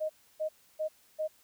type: tone bursts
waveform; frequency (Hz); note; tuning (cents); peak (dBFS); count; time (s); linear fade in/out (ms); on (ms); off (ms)
sine; 622.3; D#5; 0; -29; 4; 0-1.28; 20; 95; 300
effects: white hiss -64 dBFS RMS until 1.43 s

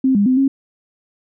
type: tone with pitch steps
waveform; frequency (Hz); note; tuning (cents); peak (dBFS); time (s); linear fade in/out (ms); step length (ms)
sine; 263.3 / 202.7 / 257.1 / 271.3; C4 / G#3 / C4 / C#4; +11 / -42 / -30 / -37; -11; 0.04-0.48; 5; 110
effects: none

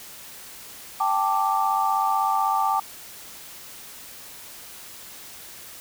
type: chord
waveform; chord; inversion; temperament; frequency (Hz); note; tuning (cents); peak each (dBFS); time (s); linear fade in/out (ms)
sine; G suspended second; none; equal; 784 / 880 / 1174.7; G5 / A5 / D6; 0 / 0 / 0; -24; 1-2.8; 5
effects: white hiss -42 dBFS RMS until 5.8 s

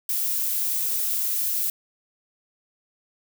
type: noise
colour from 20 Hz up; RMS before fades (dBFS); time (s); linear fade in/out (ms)
violet; -25; 0.09-1.7; 2
effects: none

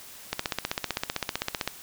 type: click train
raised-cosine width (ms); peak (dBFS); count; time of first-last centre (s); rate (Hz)
0.2; -9; 22; 0.33-1.676; 15.6
effects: white hiss -46 dBFS RMS until 1.82 s

